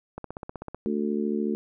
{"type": "click train", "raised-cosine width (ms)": 1, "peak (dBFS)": -21, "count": 10, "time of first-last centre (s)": [0.18, 0.746], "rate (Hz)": 15.9}
{"type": "harmonic tone", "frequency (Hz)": 73.8, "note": "D2", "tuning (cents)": 9, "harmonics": [3, 4, 5, 6], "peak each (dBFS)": [-27, -32, -30, -34], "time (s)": [0.86, 1.55], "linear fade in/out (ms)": 0}
{"effects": []}